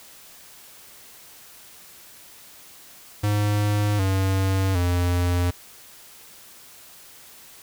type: tone with pitch steps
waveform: square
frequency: 103.83 / 95.76 / 88.32 Hz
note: G#2 / G2 / F2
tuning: 0 / -40 / +20 cents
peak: -20 dBFS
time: 3.23-5.51 s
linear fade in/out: 10 ms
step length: 760 ms
effects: white hiss -47 dBFS RMS until 7.62 s